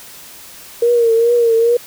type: tone with vibrato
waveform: sine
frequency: 466.2 Hz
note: A#4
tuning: in tune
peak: -9 dBFS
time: 0.82-1.77 s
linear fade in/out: 5 ms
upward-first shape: triangle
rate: 2.4 Hz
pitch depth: 63 cents each way
effects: white hiss -37 dBFS RMS until 1.86 s